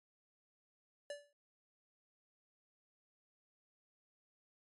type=tone with exponential decay; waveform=square; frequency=579 Hz; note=D5; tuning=25 cents flat; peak=-40 dBFS; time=1.1-1.33 s; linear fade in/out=2 ms; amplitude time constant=48 ms; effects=MP3 48 kbps

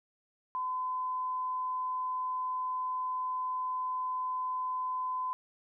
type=tone; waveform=sine; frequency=1017 Hz; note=C6; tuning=50 cents flat; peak=-31 dBFS; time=0.55-5.33 s; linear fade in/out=0 ms; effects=none

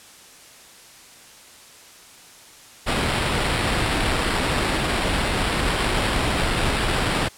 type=noise with sample-and-hold; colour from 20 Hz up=pink; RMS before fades=-22 dBFS; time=2.86-7.29 s; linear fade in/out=20 ms; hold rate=6300 Hz; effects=white hiss -46 dBFS RMS until 7.37 s + low-pass 10000 Hz 12 dB/octave

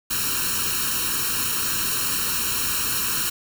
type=noise with comb filter; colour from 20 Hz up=white; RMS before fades=-24 dBFS; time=0.1-3.3 s; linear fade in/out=10 ms; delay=0.72 ms; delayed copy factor=+0.95; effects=none

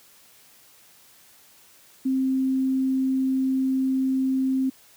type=tone; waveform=sine; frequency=263.5 Hz; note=C4; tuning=12 cents sharp; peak=-20 dBFS; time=2.05-4.7 s; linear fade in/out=10 ms; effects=white hiss -54 dBFS RMS until 4.96 s + high-pass 60 Hz 12 dB/octave

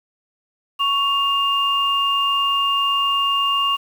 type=tone pair together; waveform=sine; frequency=1114.4 / 2808 Hz; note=C#6 / F7; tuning=+9 / +9 cents; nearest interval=octave + major third; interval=1600 cents; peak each=-19 dBFS; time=0.79-3.77 s; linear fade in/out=20 ms; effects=7-bit

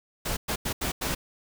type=noise bursts at uneven times; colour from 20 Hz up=pink; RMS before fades=-29 dBFS; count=5; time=0.25-0.37 / 0.48-0.56 / 0.65-0.73 / 0.81-0.92 / 1.01-1.15 s; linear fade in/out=10 ms; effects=none

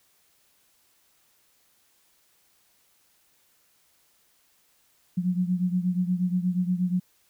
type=beating tone pair; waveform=sine; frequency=178.5 / 186.9 Hz; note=F3 / F#3; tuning=+38 / +18 cents; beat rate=8.4 Hz; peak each=-24 / -28 dBFS; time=5.17-7 s; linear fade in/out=10 ms; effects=white hiss -65 dBFS RMS until 7.29 s

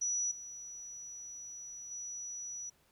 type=tone with level steps; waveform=sine; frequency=5880 Hz; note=F#8; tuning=12 cents flat; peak=-31 / -44 / -40 dBFS; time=0.01-2.7 s; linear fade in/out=10 ms; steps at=0.31 / 1.91 s; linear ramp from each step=5 ms; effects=pink hiss -70 dBFS RMS until 2.91 s

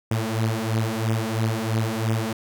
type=beating tone pair; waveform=sawtooth; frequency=110 / 113 Hz; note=A2 / A2; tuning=0 / +47 cents; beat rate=3 Hz; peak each=-21 dBFS; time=0.11-2.33 s; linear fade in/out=5 ms; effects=none

